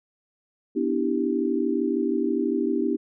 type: chord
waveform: sine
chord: E minor seventh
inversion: second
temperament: equal with one note detuned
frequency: 246.9 / 293.7 / 326.4 / 392 Hz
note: B3 / D4 / E4 / G4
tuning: 0 / 0 / -17 / 0 cents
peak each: -27 dBFS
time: 0.75-2.97 s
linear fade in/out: 20 ms
effects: none